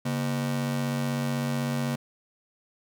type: ring-modulated tone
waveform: 45% pulse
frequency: 188.1 Hz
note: F#3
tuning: 29 cents sharp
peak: -23 dBFS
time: 0.05-1.96 s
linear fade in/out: 10 ms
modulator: 48 Hz
effects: none